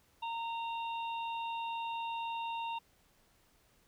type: harmonic tone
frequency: 922 Hz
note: A#5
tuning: 19 cents flat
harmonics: 1 / 3 / 4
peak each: -36 / -45 / -49 dBFS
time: 0.22-2.79 s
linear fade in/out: 10 ms
effects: pink hiss -69 dBFS RMS until 3.87 s